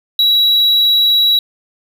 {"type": "tone", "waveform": "triangle", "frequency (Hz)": 3892, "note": "B7", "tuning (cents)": -26, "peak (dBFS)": -7, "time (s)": [0.19, 1.39], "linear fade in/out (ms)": 2, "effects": []}